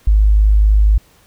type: tone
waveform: sine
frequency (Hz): 52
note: G#1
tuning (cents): +3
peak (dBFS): -7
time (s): 0.07-0.98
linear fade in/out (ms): 5
effects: pink hiss -51 dBFS RMS until 1.26 s